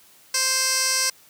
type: tone with band-pass filter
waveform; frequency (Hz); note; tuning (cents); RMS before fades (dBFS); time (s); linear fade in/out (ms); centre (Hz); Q
15% pulse; 523.3; C5; 0; -22; 0.34-1.1; 5; 6600; 1.8
effects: white hiss -53 dBFS RMS until 1.29 s + high-pass 100 Hz 12 dB/octave